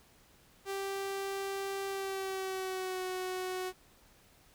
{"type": "tone with pitch glide", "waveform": "sawtooth", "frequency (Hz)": [391.8, 369.8], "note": ["G4", "F#4"], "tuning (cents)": [-1, -1], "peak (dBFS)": -31, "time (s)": [0.65, 3.73], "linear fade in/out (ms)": 50, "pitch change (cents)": -100, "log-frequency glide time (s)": [1.87, 3.03], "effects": ["pink hiss -63 dBFS RMS until 4.54 s"]}